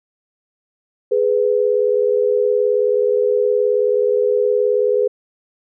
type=tone pair together; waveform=sine; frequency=417.5 / 496.5 Hz; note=G#4 / B4; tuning=+9 / +9 cents; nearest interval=minor third; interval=300 cents; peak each=-16 dBFS; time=1.11-5.08 s; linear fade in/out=10 ms; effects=none